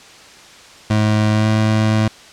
25% pulse tone with pitch glide, 107.2 to 108.7 Hz, A2 to A2, -45 to -21 cents, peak -9 dBFS, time 0.9-2.08 s, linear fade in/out 5 ms, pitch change +24 cents, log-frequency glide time 1.33-1.48 s, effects white hiss -41 dBFS RMS until 2.32 s + low-pass 6000 Hz 12 dB/octave

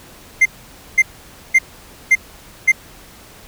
triangle tone bursts, 2093 Hz, C7, in tune, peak -5 dBFS, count 5, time 0.41-2.72 s, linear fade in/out 10 ms, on 46 ms, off 520 ms, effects pink hiss -42 dBFS RMS until 3.47 s

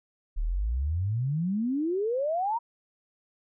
sine exponential sweep, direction up, 34.8 to 964 Hz, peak -25 dBFS, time 0.36-2.59 s, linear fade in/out 20 ms, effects none

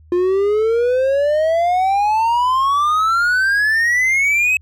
triangle exponential sweep, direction up, 349.2 to 2581 Hz, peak -11 dBFS, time 0.12-4.57 s, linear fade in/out 2 ms, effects added 78 Hz sine -43 dBFS peak until 4.61 s

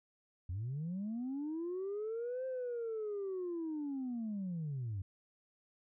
sine linear two-way sweep, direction up then down, 82.41 to 525 to 90.7 Hz, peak -35 dBFS, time 0.49-5.02 s, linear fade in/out 5 ms, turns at 2.46 s, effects tanh soft clip ceiling -34 dBFS

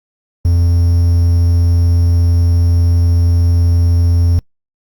triangle tone with quantisation, 85.8 Hz, F2, 30 cents flat, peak -6 dBFS, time 0.45-4.39 s, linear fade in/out 0 ms, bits 6, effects noise-tail reverb RT60 0.1 s tail -25 dB re dry + Opus 48 kbps

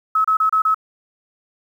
sine tone bursts, 1289 Hz, E6, 39 cents flat, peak -13 dBFS, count 5, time 0.15-0.745 s, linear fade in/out 5 ms, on 95 ms, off 30 ms, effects 8-bit

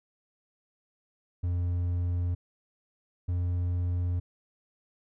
triangle tone pair in turn, 88 / 88.44 Hz, F2 / F2, +14 / +22 cents, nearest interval unison, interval 8 cents, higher second, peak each -24 dBFS, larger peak neither, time 1.43-2.35 / 3.28-4.2 s, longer neither, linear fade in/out 10 ms, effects none

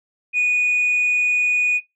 sine tone, 2468 Hz, D#7, 15 cents flat, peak -13 dBFS, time 0.33-1.81 s, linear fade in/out 50 ms, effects noise-tail reverb RT60 0.2 s tail -23 dB re dry + tanh soft clip ceiling -13 dBFS

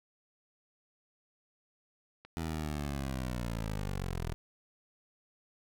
clicks, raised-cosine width 0.3 ms, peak -34 dBFS, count 2, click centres 2.25 / 2.848 s
15% pulse linear sweep, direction down, 82.41 to 39.18 Hz, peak -28 dBFS, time 2.37-4.34 s, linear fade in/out 0 ms
effects none

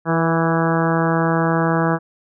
harmonic tone with a mistuned harmonic, 164.81 Hz, E3, in tune, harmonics 1 / 2 / 3 / 4 / 5 / 6 / 7 / 8 / 9 / 10, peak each -19 / -22 / -24 / -25 / -26 / -27 / -27 / -28 / -29 / -29 dBFS, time 0.05-1.99 s, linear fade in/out 50 ms, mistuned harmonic 3, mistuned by -19 cents, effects none

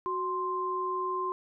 sine tone pair together, 370 / 1046.5 Hz, F#4 / C6, 0 / 0 cents, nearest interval octave + tritone, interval 1800 cents, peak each -34 / -30 dBFS, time 0.06-1.32 s, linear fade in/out 0 ms, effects none

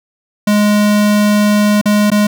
square tone with dropouts, 208.2 Hz, G#3, 5 cents sharp, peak -9 dBFS, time 0.47-2.27 s, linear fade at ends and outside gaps 5 ms, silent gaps 1.814-1.856 / 2.103-2.116 s, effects none

